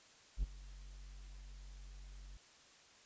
triangle tone with ADSR envelope, 46.94 Hz, F#1, 26 cents sharp, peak -28 dBFS, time 0.37-2.37 s, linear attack 58 ms, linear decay 23 ms, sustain -20 dB, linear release 4 ms, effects white hiss -63 dBFS RMS until 3.05 s + resampled to 16000 Hz

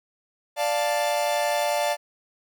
45% pulse chord, D minor, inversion none, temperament equal, 587.3 / 698.5 / 880 Hz, D5 / F5 / A5, 0 / 0 / 0 cents, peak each -25 / -27 / -28 dBFS, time 0.56-1.97 s, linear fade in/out 50 ms, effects none

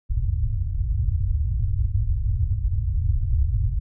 white low-pass noise, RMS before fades -22 dBFS, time 0.09-3.8 s, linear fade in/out 20 ms, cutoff 110 Hz, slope 48 dB/octave, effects none

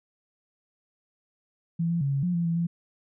sine tone with pitch steps, 167.4 / 169.8 / 139.1 / 138.3 / 177.7 / 170.5 / 167.2 / 170 Hz, E3 / F3 / C#3 / C#3 / F3 / F3 / E3 / F3, +27 / -48 / +6 / -4 / +30 / -41 / +25 / -46 cents, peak -23 dBFS, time 1.79-2.67 s, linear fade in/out 10 ms, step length 110 ms, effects none

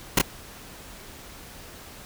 pink noise with echo, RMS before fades -17 dBFS, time 0.17-0.19 s, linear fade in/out 5 ms, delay 26 ms, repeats 1, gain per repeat -2 dB, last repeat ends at 0.216 s, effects pink hiss -44 dBFS RMS until 2.05 s

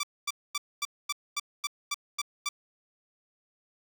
10% pulse tone bursts, 1165 Hz, D6, 14 cents flat, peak -20 dBFS, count 10, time 0-2.49 s, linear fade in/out 5 ms, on 33 ms, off 240 ms, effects none

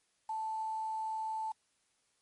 sine tone with quantisation, 879 Hz, A5, 2 cents flat, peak -34 dBFS, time 0.29-1.52 s, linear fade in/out 5 ms, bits 9, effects white hiss -75 dBFS RMS until 2.21 s + MP3 48 kbps

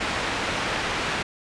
white low-pass noise, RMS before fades -27 dBFS, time 0-1.23 s, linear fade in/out 10 ms, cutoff 2400 Hz, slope 12 dB/octave, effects resampled to 22050 Hz

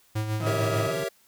square tone with tremolo, 107.9 Hz, A2, 33 cents flat, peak -25 dBFS, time 0.15-0.88 s, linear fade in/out 10 ms, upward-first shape sine, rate 6.7 Hz, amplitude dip 50%
harmonic tone, 636 Hz, D#5, 38 cents sharp, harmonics 1 / 2 / 4, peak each -33 / -34 / -46 dBFS, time 0.4-0.95 s, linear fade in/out 50 ms
sawtooth tone with vibrato, 152.7 Hz, D#3, 32 cents flat, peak -29 dBFS, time 0.4-1.04 s, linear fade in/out 2 ms, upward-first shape square, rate 16 Hz, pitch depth 200 cents each way
square chord, G diminished seventh, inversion none, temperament equal, 392 / 466.2 / 554.4 / 659.3 Hz, G4 / Bb4 / Db5 / Fb5, 0 / 0 / 0 / 0 cents, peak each -34 dBFS, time 0.46-1.09 s, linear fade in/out 10 ms
effects white hiss -61 dBFS RMS until 1.27 s

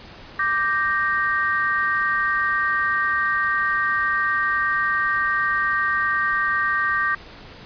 sine chord, G minor, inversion second, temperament equal, 1174.7 / 1568 / 1864.7 Hz, D6 / G6 / Bb6, 0 / 0 / 0 cents, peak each -23 dBFS, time 0.39-7.15 s, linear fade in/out 5 ms, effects pink hiss -42 dBFS RMS until 7.65 s + resampled to 11025 Hz

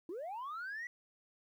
sine linear sweep, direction up, 311.1 to 1975.5 Hz, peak -38 dBFS, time 0.09-0.87 s, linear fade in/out 2 ms, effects tanh soft clip ceiling -38 dBFS + 12-bit

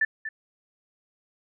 sine tone with echo, 1762 Hz, A6, 2 cents sharp, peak -19 dBFS, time 0.01-0.05 s, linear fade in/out 5 ms, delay 240 ms, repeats 1, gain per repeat -11 dB, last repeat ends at 0.29 s, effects none

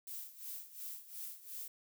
violet noise with tremolo, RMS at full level -44 dBFS, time 0.07-1.68 s, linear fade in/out 2 ms, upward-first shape sine, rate 2.8 Hz, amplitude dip 80%, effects none

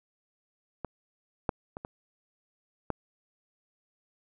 clicks, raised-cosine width 1 ms, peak -20 / -12 / -24 / -24 / -15 dBFS, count 5, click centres 0.847 / 1.492 / 1.769 / 1.849 / 2.903 s, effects none

